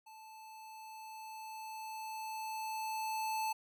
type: tone with level ramp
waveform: square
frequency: 875 Hz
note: A5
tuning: 10 cents flat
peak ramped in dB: -53 to -34 dBFS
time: 0.06-3.53 s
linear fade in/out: 10 ms
effects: none